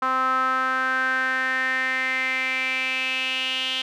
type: tone with band-pass filter sweep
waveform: sawtooth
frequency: 260 Hz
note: C4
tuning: 11 cents flat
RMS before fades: -24 dBFS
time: 0.02-3.82 s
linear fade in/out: 5 ms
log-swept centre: 1200 to 3100 Hz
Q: 6.4
effects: none